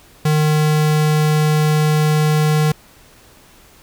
square tone, 152.9 Hz, D#3, 30 cents flat, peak -13 dBFS, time 0.25-2.72 s, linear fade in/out 5 ms, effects pink hiss -47 dBFS RMS until 3.82 s

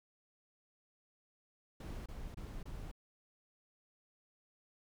brown noise bursts, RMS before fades -45 dBFS, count 4, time 1.8-2.915 s, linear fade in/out 5 ms, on 260 ms, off 25 ms, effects none

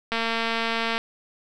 click train, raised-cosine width 0.3 ms, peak -10 dBFS, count 197, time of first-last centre 0.12-0.98 s, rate 228 Hz, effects none

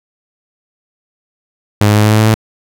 sawtooth tone with pitch steps, 103.83 / 104.85 / 105.89 / 106.93 / 107.99 / 109.06 / 110.13 Hz, G#2 / G#2 / G#2 / A2 / A2 / A2 / A2, 0 / +17 / +34 / -49 / -32 / -15 / +2 cents, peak -3 dBFS, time 1.81-2.342 s, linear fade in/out 0 ms, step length 76 ms, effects none

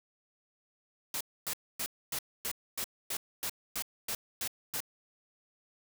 white noise bursts, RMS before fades -35 dBFS, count 12, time 1.14-4.804 s, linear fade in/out 2 ms, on 67 ms, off 260 ms, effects none

